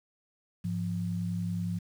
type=tone pair together; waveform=sine; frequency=103.82 / 174.61 Hz; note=G#2 / F3; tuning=0 / 0 cents; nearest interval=major sixth; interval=900 cents; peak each=-34 / -31 dBFS; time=0.64-1.79 s; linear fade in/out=10 ms; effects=9-bit